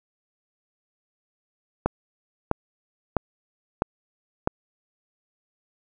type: click train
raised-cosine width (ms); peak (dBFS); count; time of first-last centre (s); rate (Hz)
1; -6; 5; 1.86-4.474; 1.53
effects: none